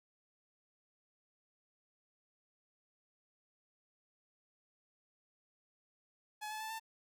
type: tone with pitch steps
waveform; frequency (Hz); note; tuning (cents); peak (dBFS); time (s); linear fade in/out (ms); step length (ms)
sawtooth; 849 / 862.8 / 876.9 / 891.2; G#5 / A5 / A5 / A5; +38 / -34 / -6 / +22; -37; 6.41-6.798; 20; 97
effects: none